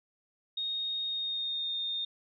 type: tone with pitch glide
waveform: sine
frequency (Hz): 3719 to 3657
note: A#7 to A#7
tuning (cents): -5 to -34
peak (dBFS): -31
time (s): 0.57-2.05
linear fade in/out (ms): 5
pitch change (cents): -29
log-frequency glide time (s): 1.06-1.77
effects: none